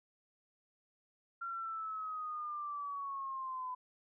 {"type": "linear sweep", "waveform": "sine", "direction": "down", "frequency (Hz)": [1378, 1002], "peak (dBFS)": -38, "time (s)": [1.41, 3.75], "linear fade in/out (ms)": 10, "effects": []}